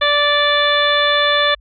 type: harmonic tone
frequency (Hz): 584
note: D5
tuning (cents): -10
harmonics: 1 / 2 / 3 / 4 / 5 / 6 / 7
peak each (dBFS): -18 / -19 / -18 / -25 / -28 / -17 / -29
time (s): 0.01-1.55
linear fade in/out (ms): 10
effects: added 50 Hz sine -44 dBFS peak until 1.6 s